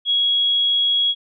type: tone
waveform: sine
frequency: 3322 Hz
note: G#7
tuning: in tune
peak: -15 dBFS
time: 0.05-1.15 s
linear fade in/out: 50 ms
effects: none